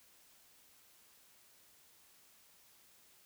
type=silence; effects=white hiss -65 dBFS RMS until 3.25 s